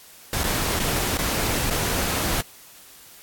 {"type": "noise with dropouts", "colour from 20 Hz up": "pink", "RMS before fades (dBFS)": -24, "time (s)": [0.33, 2.41], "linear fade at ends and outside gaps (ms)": 2, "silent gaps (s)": [[0.435, 0.439], [0.792, 0.8], [1.173, 1.188], [1.7, 1.708]], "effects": ["white hiss -47 dBFS RMS until 3.22 s", "AAC 64 kbps"]}